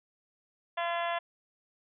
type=harmonic tone; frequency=341.6 Hz; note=F4; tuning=38 cents flat; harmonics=2 / 3 / 4 / 5 / 6 / 7 / 8 / 9 / 10; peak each=-32 / -35 / -42 / -39 / -42 / -48 / -44 / -48 / -45 dBFS; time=0.77-1.19 s; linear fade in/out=10 ms; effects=none